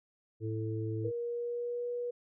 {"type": "harmonic tone", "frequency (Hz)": 110, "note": "A2", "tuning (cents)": 0, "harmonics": [1, 3, 4], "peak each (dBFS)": [-34, -39, -40], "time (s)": [0.4, 1.12], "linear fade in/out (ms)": 50}
{"type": "tone with pitch glide", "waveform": "sine", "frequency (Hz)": [473.5, 484], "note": ["A#4", "B4"], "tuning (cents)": [27, -35], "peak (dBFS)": -33, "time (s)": [1.04, 2.11], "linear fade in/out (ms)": 10, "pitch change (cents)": 38, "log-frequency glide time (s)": [1.2, 1.89]}
{"effects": []}